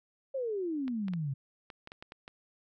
sine exponential sweep, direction down, 555 to 130.7 Hz, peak -31 dBFS, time 0.34-1.34 s, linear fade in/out 10 ms
clicks, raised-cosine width 0.3 ms, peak -29 dBFS, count 9, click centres 0.88 / 1.083 / 1.136 / 1.702 / 1.874 / 1.919 / 2.025 / 2.121 / 2.279 s
effects none

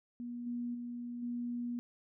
sine tone with level steps, 240.7 Hz, B3, 44 cents flat, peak -39 / -35 / -39 / -35 dBFS, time 0.2-1.79 s, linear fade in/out 0 ms, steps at 0.46 / 0.74 / 1.22 s, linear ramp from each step 10 ms, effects none

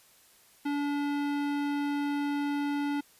sine tone with hard clipping, 287.6 Hz, D4, 36 cents flat, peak -30 dBFS, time 0.65-3.01 s, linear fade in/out 10 ms, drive 18 dB, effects white hiss -60 dBFS RMS until 3.19 s + resampled to 32000 Hz

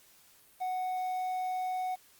triangle tone with quantisation, 740 Hz, F#5, in tune, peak -29 dBFS, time 0.6-1.96 s, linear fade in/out 20 ms, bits 9, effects white hiss -61 dBFS RMS until 2.19 s + Opus 48 kbps

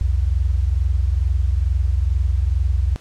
sine tone pair together, 62 / 84.27 Hz, B1 / E2, +7 / +39 cents, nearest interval perfect fourth, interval 532 cents, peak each -17 / -20 dBFS, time 0.01-2.96 s, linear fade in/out 0 ms, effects pink hiss -48 dBFS RMS until 3 s + low-pass 8000 Hz 12 dB/octave

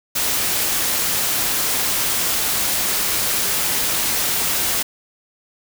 white noise, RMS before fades -20 dBFS, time 0.15-4.83 s, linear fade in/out 10 ms, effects none

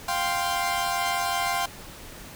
sawtooth chord, F suspended second, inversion none, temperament equal, 698.5 / 784 / 1046.5 Hz, F5 / G5 / C6, 0 / 0 / 0 cents, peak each -25 dBFS, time 0.08-1.66 s, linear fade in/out 5 ms, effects pink hiss -43 dBFS RMS until 2.35 s

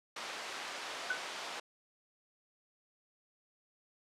pink band-pass noise, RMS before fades -43 dBFS, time 0.16-1.6 s, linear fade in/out 5 ms, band 640 to 5500 Hz, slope 12 dB/octave
sine tone with exponential decay, 1496 Hz, F#6, 19 cents sharp, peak -28 dBFS, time 1.1-1.23 s, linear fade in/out 5 ms, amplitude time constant 27 ms
effects low-pass 11000 Hz 12 dB/octave

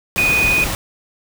sine tone in noise, 2481 Hz, D#7, 6 cents flat, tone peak -13 dBFS, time 0.18-0.64 s, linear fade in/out 0 ms, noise pink, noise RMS -22 dBFS, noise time 0.16-0.75 s, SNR +6 dB, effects none

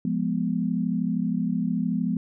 sine chord, F diminished, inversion none, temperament equal, 174.61 / 207.7 / 246.9 Hz, F3 / Ab3 / Cb4, 0 / 0 / 0 cents, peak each -27 dBFS, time 0.05-2.17 s, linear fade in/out 2 ms, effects none

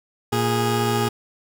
20% pulse tone pair together, 116.1 / 413.4 Hz, A#2 / G#4, -7 / -8 cents, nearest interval octave + minor seventh, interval 2199 cents, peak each -17 dBFS, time 0.32-1.09 s, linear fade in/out 10 ms, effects none

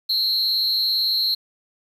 triangle tone with amplitude modulation, 4153 Hz, C8, 14 cents flat, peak -13 dBFS, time 0.09-1.35 s, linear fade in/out 10 ms, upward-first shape sine, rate 238 Hz, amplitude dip 95%, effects 8-bit

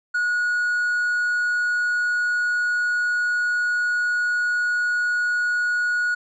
triangle tone with hard clipping, 1454 Hz, F#6, 31 cents flat, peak -20 dBFS, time 0.14-6.15 s, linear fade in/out 10 ms, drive 5 dB, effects resampled to 24000 Hz

